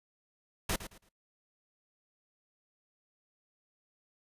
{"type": "noise with echo", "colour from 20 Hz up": "pink", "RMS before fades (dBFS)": -31, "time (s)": [0.69, 0.76], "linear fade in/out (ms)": 5, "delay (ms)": 110, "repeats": 3, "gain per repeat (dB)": -12, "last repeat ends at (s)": 1.09, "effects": ["noise-tail reverb RT60 0.2 s tail -24 dB re dry", "resampled to 32000 Hz"]}